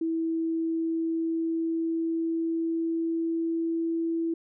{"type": "tone with pitch glide", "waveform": "sine", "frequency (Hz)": [326.7, 330.7], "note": ["E4", "E4"], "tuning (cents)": [-15, 6], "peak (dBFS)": -25, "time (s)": [0.01, 4.34], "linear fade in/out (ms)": 5, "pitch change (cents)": 21, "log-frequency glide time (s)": [0.39, 3.96], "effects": []}